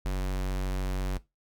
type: tone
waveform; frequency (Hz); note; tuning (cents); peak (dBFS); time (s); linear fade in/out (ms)
square; 46.98; F#1; +27; -28; 0.05-1.18; 10
effects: noise-tail reverb RT60 0.2 s tail -18 dB re dry